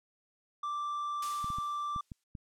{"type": "tone", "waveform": "triangle", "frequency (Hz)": 1174.7, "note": "D6", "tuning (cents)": 0, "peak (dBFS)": -31, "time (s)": [0.63, 2.01], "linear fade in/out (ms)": 5}
{"type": "noise with exponential decay", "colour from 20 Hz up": "blue", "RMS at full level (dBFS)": -36, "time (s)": [1.22, 2.24], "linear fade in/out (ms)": 5, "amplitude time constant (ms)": 220}
{"type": "clicks", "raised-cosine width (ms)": 5, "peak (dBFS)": -30, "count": 6, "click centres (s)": [1.444, 1.503, 1.585, 1.962, 2.118, 2.352]}
{"effects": ["low-pass 8000 Hz 12 dB/octave"]}